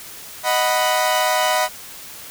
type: chord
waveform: sawtooth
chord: B major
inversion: first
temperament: equal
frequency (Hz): 622.3 / 740 / 987.8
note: D#5 / F#5 / B5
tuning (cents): 0 / 0 / 0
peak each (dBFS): -17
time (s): 0.43-1.69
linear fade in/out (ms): 50
effects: white hiss -37 dBFS RMS until 2.3 s